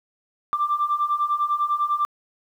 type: beating tone pair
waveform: sine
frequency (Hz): 1174.7 / 1184.7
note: D6 / D6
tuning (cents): 0 / +15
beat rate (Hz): 10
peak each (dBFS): -24 / -21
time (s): 0.53-2.05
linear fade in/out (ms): 0
effects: tanh soft clip ceiling -13 dBFS + 9-bit